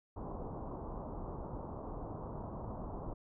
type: low-pass noise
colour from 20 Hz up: pink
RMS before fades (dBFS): -43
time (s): 0.16-3.14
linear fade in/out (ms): 10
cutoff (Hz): 1100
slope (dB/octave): 48
effects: none